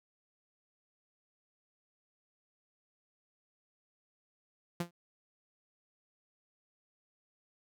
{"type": "tone with exponential decay", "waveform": "sawtooth", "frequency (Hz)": 172.7, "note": "F3", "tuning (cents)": -19, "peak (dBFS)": -26, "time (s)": [4.8, 4.91], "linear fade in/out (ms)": 5, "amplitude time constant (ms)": 23, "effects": []}